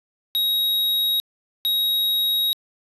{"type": "tone pair in turn", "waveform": "square", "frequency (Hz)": [3798, 3798], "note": ["A#7", "A#7"], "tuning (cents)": [32, 32], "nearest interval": "unison", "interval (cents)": 0, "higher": "neither", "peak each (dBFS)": -19, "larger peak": "neither", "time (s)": [[0.35, 1.2], [1.65, 2.53]], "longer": "second", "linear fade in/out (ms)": 0, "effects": ["resampled to 32000 Hz"]}